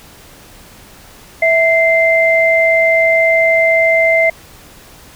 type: tone pair together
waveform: sine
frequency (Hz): 656 / 2083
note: E5 / C7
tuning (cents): -9 / -8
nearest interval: octave + minor sixth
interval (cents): 2001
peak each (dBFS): -11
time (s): 1.42-4.3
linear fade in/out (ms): 5
effects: pink hiss -40 dBFS RMS until 5.15 s